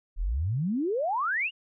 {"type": "exponential sweep", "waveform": "sine", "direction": "up", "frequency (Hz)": [34.65, 2960], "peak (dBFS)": -25, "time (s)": [0.16, 1.51], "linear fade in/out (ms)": 50, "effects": []}